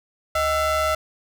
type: ring-modulated tone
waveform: square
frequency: 350.2 Hz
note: F4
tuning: 5 cents sharp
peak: -17 dBFS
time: 0.35-0.95 s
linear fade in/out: 5 ms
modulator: 978 Hz
effects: none